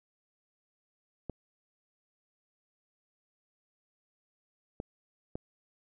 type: clicks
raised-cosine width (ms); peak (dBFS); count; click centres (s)
2; -23; 3; 1.297 / 4.801 / 5.355
effects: none